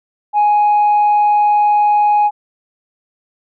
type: tone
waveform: sine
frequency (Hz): 833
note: G#5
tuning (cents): +5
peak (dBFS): -7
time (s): 0.33-2.31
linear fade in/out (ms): 50
effects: tanh soft clip ceiling -7 dBFS